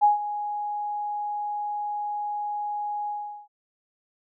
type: tone with ADSR envelope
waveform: sine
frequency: 830.6 Hz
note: G#5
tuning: in tune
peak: -13 dBFS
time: 0.01-3.48 s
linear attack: 29 ms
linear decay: 140 ms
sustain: -14 dB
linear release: 400 ms
effects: none